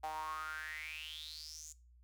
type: tone with high-pass filter sweep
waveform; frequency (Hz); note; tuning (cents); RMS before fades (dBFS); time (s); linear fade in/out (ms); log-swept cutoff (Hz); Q
sawtooth; 155.56; D#3; 0; -45; 0.03-1.73; 10; 760 to 7100; 9.1
effects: noise-tail reverb RT60 0.3 s tail -18 dB re dry + added 60 Hz sine -60 dBFS peak until 2.03 s